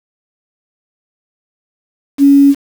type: tone with quantisation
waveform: sine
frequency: 280 Hz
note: C#4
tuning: 18 cents sharp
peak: -3 dBFS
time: 2.18-2.55 s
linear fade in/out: 50 ms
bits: 5
effects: none

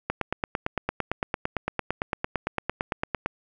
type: click train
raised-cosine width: 0.5 ms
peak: -10 dBFS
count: 29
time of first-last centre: 0.1-3.26 s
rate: 8.86 Hz
effects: none

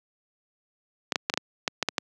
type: clicks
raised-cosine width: 0.2 ms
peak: -6 dBFS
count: 9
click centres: 1.122 / 1.158 / 1.299 / 1.339 / 1.375 / 1.678 / 1.827 / 1.887 / 1.982 s
effects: high-pass 200 Hz 12 dB/octave

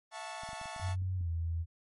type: chord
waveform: sawtooth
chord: F# minor seventh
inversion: third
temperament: equal with one note detuned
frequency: 659.3 / 721.8 / 880 / 1108.7 Hz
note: E5 / F#5 / A5 / C#6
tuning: 0 / -43 / 0 / 0 cents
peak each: -43 / -44 / -40 / -45 dBFS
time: 0.11-0.96 s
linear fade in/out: 50 ms
type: clicks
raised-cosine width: 5 ms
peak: -39 dBFS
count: 10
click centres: 0.435 / 0.49 / 0.532 / 0.614 / 0.657 / 0.763 / 0.798 / 0.886 / 1.021 / 1.211 s
type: tone with pitch glide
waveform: sine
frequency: 92.7 to 83.06 Hz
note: F#2 to E2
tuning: +4 to +14 cents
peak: -31 dBFS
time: 0.8-1.66 s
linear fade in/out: 50 ms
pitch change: -190 cents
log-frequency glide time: 1.16-1.29 s
effects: MP3 48 kbps

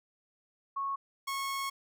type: tone pair in turn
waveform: sine / sawtooth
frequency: 1101 / 1095.5 Hz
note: C#6 / C#6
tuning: -12 / -21 cents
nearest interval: unison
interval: 9 cents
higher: first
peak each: -31 / -29 dBFS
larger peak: second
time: 0.76-0.96 / 1.27-1.7 s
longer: second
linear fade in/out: 10 ms
effects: none

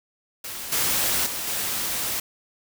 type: noise with level steps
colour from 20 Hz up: white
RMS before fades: -34 / -23 / -30 / -27 dBFS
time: 0.44-2.2 s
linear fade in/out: 5 ms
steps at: 0.72 / 1.26 / 1.47 s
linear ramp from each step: 5 ms
effects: none

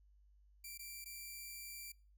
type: tone with dropouts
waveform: 5% pulse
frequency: 2349 Hz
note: D7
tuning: in tune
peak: -38 dBFS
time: 0.64-1.92 s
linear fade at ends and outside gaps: 5 ms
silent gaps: 0.777-0.792 / 1.044-1.057 s
effects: noise-tail reverb RT60 0.4 s tail -24 dB re dry + added 50 Hz sine -64 dBFS peak until 2.17 s

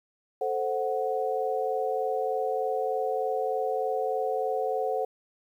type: chord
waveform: sine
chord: F# diminished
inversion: first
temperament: equal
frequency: 440 / 523.3 / 740 Hz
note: A4 / C5 / F#5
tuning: 0 / 0 / 0 cents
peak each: -30 dBFS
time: 0.41-5.05 s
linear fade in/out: 5 ms
effects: 10-bit

